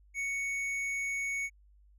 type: tone with hard clipping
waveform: sine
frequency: 2223 Hz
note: C#7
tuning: 4 cents sharp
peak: -33 dBFS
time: 0.14-1.5 s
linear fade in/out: 50 ms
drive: 7 dB
effects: added 50 Hz sine -58 dBFS peak until 1.98 s